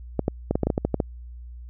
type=clicks; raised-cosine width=2 ms; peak=-8 dBFS; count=11; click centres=0.193 / 0.281 / 0.51 / 0.555 / 0.633 / 0.67 / 0.702 / 0.779 / 0.85 / 0.943 / 1.002 s; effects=added 60 Hz sine -37 dBFS peak until 1.69 s